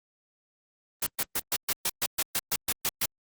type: noise bursts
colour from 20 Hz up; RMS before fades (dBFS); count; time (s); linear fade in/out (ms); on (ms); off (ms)
white; -27; 13; 1.02-3.058; 5; 46; 120
effects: Opus 24 kbps